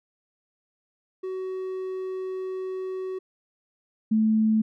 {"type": "tone pair in turn", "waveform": ["triangle", "sine"], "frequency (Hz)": [375.2, 218.5], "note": ["F#4", "A3"], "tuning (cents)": [24, -12], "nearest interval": "major sixth", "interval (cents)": 936, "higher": "first", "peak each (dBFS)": [-27, -18], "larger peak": "second", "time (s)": [[1.23, 3.19], [4.11, 4.62]], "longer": "first", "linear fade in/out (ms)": 10, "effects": []}